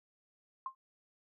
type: tone with exponential decay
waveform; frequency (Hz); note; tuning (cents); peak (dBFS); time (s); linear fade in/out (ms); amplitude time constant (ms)
sine; 1058; C6; +19; -32; 0.66-0.75; 2; 19
effects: none